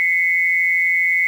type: tone pair together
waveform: sine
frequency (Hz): 2028 / 2201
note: B6 / C#7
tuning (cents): +45 / -13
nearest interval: minor second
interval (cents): 142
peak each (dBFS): -17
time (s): 0-1.27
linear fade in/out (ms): 0
effects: 7-bit